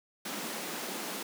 pink high-pass noise, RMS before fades -38 dBFS, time 0.25-1.23 s, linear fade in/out 5 ms, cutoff 180 Hz, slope 48 dB/octave, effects none

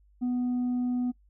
triangle tone with tanh clipping, 247.5 Hz, B3, 4 cents sharp, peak -26 dBFS, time 0.21-1.12 s, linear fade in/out 20 ms, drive 7 dB, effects noise-tail reverb RT60 0.1 s tail -21 dB re dry + added 50 Hz sine -58 dBFS peak until 1.29 s

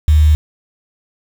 sine tone with quantisation, 76.3 Hz, D#2, 33 cents flat, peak -6 dBFS, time 0.08-0.35 s, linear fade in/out 0 ms, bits 5, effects none

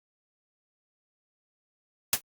white noise with exponential decay, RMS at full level -18 dBFS, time 2.13-2.21 s, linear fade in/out 2 ms, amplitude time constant 17 ms, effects Opus 48 kbps

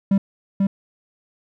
triangle tone with echo, 196 Hz, G3, in tune, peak -11 dBFS, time 0.11-0.18 s, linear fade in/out 5 ms, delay 490 ms, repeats 1, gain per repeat -2 dB, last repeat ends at 0.67 s, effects none

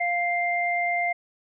sine tone pair together, 698.5 / 2097 Hz, F5 / C7, 0 / +3 cents, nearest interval octave + perfect fifth, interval 1903 cents, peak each -25 dBFS, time 0-1.13 s, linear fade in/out 10 ms, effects none

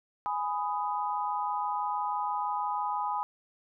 sine chord, G# minor, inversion none, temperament just, 830.6 / 996.7 / 1245.9 Hz, G#5 / B5 / D#6, 0 / +16 / +2 cents, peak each -32 / -32 / -36 dBFS, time 0.26-3.23 s, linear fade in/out 0 ms, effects none

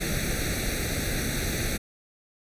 pink noise with comb filter, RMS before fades -28 dBFS, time 0-1.78 s, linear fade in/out 20 ms, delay 0.49 ms, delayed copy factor +0.9, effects resampled to 32000 Hz

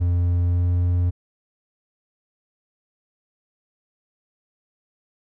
triangle tone with pitch glide, 87.6 to 88.31 Hz, F2 to F2, +6 to +20 cents, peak -15 dBFS, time 0-1.11 s, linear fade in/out 20 ms, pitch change +14 cents, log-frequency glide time 0.47-0.7 s, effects none

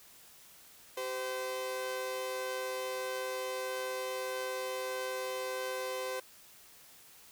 sawtooth tone pair together, 385.1 / 514 Hz, G4 / C5, -31 / -31 cents, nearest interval perfect fourth, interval 500 cents, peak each -38 / -32 dBFS, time 0.97-6.2 s, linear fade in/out 5 ms, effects white hiss -57 dBFS RMS until 7.31 s

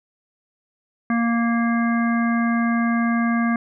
harmonic tone, 233.1 Hz, A#3, in tune, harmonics 1 / 3 / 5 / 7 / 9, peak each -18 / -29 / -28 / -29 / -32 dBFS, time 1.1-3.56 s, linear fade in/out 2 ms, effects none

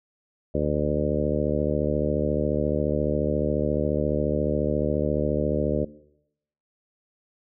harmonic tone with a mistuned harmonic, 74.3 Hz, D2, 21 cents sharp, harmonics 1 / 2 / 3 / 4 / 5 / 6 / 7 / 8, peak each -30 / -30 / -30 / -30 / -30 / -30 / -30 / -30 dBFS, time 0.54-5.85 s, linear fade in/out 10 ms, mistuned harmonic 1, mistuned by -21 cents, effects noise-tail reverb RT60 0.8 s tail -20 dB re dry

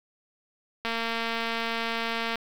click train, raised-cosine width 0.3 ms, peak -14 dBFS, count 346, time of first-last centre 0.85-2.357 s, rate 229 Hz, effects 7-bit

